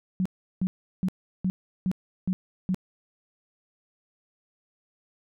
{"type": "tone bursts", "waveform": "sine", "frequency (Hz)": 185.4, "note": "F#3", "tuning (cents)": 4, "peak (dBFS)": -22, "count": 7, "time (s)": [0.2, 2.745], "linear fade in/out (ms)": 0, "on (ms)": 55, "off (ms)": 360, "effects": []}